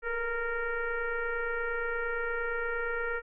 sine tone with frequency modulation, 932.3 Hz, A#5, in tune, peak -29 dBFS, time 0.02-3.22 s, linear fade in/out 50 ms, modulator 459 Hz, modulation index 2.1, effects none

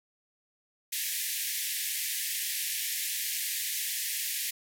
white band-pass noise, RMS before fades -33 dBFS, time 0.92-4.51 s, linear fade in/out 10 ms, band 1700 to 16000 Hz, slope 96 dB/octave, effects none

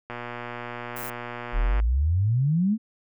click train, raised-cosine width 0.5 ms, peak -19 dBFS, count 205, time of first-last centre 0.1-1.8 s, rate 120 Hz
violet noise, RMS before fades -37 dBFS, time 0.96-1.1 s, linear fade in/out 5 ms
sine exponential sweep, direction up, 34.65 to 229.5 Hz, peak -19 dBFS, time 1.52-2.78 s, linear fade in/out 50 ms
effects none

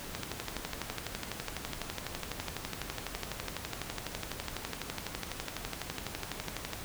click train, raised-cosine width 0.2 ms, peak -17 dBFS, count 80, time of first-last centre 0.15-6.733 s, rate 12 Hz, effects pink hiss -43 dBFS RMS until 6.84 s

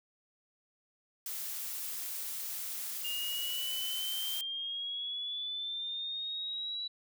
blue noise, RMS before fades -39 dBFS, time 1.26-4.41 s, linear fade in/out 2 ms
sine exponential sweep, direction up, 2821 to 3937 Hz, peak -35 dBFS, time 3.04-6.88 s, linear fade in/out 10 ms
effects none

